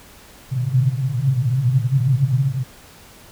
pink band-pass noise, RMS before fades -18 dBFS, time 0.51-2.64 s, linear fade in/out 50 ms, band 120 to 140 Hz, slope 96 dB/octave, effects pink hiss -45 dBFS RMS until 3.31 s

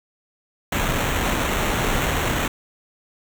pink noise with sample-and-hold, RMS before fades -22 dBFS, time 0.72-2.48 s, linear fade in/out 5 ms, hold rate 4900 Hz, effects none

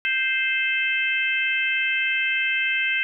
harmonic tone with a mistuned harmonic, 523.3 Hz, C5, in tune, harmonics 3 / 4 / 5 / 6, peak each -26 / -25 / -24 / -31 dBFS, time 0.05-3.03 s, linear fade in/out 0 ms, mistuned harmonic 6, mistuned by -19 cents, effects none

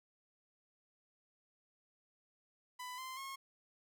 sawtooth tone with pitch steps, 998 / 1039 / 1083 Hz, B5 / C6 / C#6, +18 / -12 / -41 cents, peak -40 dBFS, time 2.79-3.36 s, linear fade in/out 10 ms, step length 190 ms, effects none

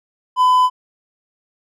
triangle tone, 1007 Hz, B5, 33 cents sharp, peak -8 dBFS, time 0.36-0.7 s, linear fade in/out 50 ms, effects none

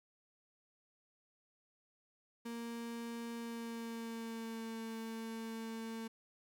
35% pulse tone with pitch glide, 233.1 to 225.2 Hz, A#3 to A3, 0 to +40 cents, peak -40 dBFS, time 2.45-6.08 s, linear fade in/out 10 ms, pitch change -60 cents, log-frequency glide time 3.35-4.68 s, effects 12-bit

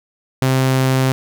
sawtooth tone, 131.3 Hz, C3, 6 cents sharp, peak -9 dBFS, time 0.42-1.12 s, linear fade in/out 0 ms, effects none

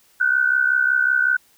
sine tone pair together, 1458.6 / 1524 Hz, F#6 / G6, -25 / -49 cents, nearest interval minor second, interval 76 cents, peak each -18 dBFS, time 0.2-1.37 s, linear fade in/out 10 ms, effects white hiss -57 dBFS RMS until 1.57 s

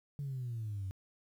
sine exponential sweep, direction down, 145.2 to 92.5 Hz, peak -35 dBFS, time 0.19-0.91 s, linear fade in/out 0 ms, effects tanh soft clip ceiling -33 dBFS + 11-bit

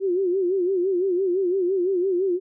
sine tone with vibrato, 369.9 Hz, F#4, in tune, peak -19 dBFS, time 0-2.4 s, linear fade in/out 50 ms, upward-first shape sine, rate 5.9 Hz, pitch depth 110 cents each way, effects none

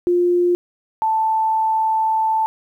sine tone pair in turn, 352.6 / 881.8 Hz, F4 / A5, +17 / +4 cents, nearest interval octave + major third, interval 1587 cents, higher second, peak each -13 / -15 dBFS, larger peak first, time 0.07-0.55 / 1.02-2.46 s, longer second, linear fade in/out 0 ms, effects 9-bit

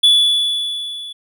triangle tone with level ramp, 3437 Hz, A7, 41 cents flat, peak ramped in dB -5 to -27 dBFS, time 0.03-1.13 s, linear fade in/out 10 ms, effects none

